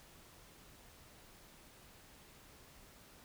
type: silence
effects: pink hiss -60 dBFS RMS until 3.24 s